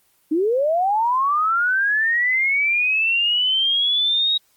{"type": "linear sweep", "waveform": "sine", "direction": "up", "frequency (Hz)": [293.7, 3808], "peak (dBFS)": -16, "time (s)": [0.31, 4.38], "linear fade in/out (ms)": 10, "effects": ["white hiss -61 dBFS RMS until 4.56 s", "Opus 24 kbps"]}